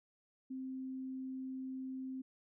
sine tone, 261.6 Hz, C4, in tune, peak -40 dBFS, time 0.5-2.22 s, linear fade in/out 10 ms, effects none

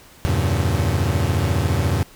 40% pulse chord, E diminished seventh, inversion none, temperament equal with one note detuned, 82.41 / 96.65 / 116.54 / 138.59 Hz, E2 / G2 / Bb2 / Db3, 0 / -24 / 0 / 0 cents, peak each -21 / -21 / -24 / -24 dBFS, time 0.25-2.03 s, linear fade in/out 0 ms, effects pink hiss -47 dBFS RMS until 2.15 s

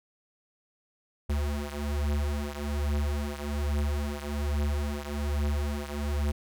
square beating tone pair, 72.4 / 73.6 Hz, D2 / D2, -24 / +4 cents, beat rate 1.2 Hz, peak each -30 / -33 dBFS, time 1.29-6.32 s, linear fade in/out 10 ms, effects none

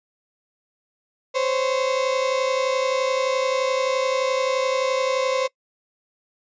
35% pulse tone pair together, 517 / 548.6 Hz, C5 / C#5, -21 / -18 cents, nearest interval minor second, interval 103 cents, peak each -20 / -23 dBFS, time 1.34-5.48 s, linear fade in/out 20 ms, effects noise-tail reverb RT60 0.1 s tail -23 dB re dry + resampled to 16000 Hz

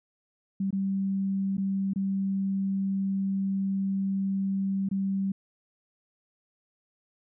sine tone with dropouts, 194.4 Hz, G3, 14 cents flat, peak -25 dBFS, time 0.6-5.32 s, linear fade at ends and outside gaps 5 ms, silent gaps 0.707-0.727 / 1.57-1.579 / 1.935-1.959 / 4.889-4.912 s, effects none

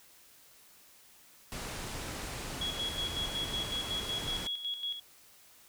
pink low-pass noise, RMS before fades -40 dBFS, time 1.52-4.47 s, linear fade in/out 0 ms, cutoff 11000 Hz, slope 24 dB/octave
sine tone with tremolo, 3337 Hz, G#7, 8 cents sharp, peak -32 dBFS, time 2.61-5 s, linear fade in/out 5 ms, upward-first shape square, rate 5.4 Hz, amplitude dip 60%
effects white hiss -59 dBFS RMS until 5.68 s

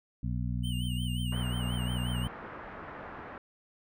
harmonic tone, 60.9 Hz, B1, 24 cents flat, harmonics 1 / 2 / 3 / 4, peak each -34 / -33 / -37 / -40 dBFS, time 0.23-2.28 s, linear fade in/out 5 ms
square tone with vibrato, 2954 Hz, F#7, 3 cents flat, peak -40 dBFS, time 0.63-2.28 s, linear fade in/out 20 ms, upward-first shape sine, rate 5.6 Hz, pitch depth 98 cents each way
white low-pass noise, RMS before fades -44 dBFS, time 1.32-3.38 s, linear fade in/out 2 ms, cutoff 1600 Hz, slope 24 dB/octave
effects none

